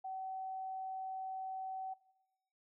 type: tone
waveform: sine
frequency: 760 Hz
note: F#5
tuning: 46 cents sharp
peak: -40 dBFS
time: 0.04-1.94 s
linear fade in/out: 10 ms
effects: noise-tail reverb RT60 0.9 s tail -20 dB re dry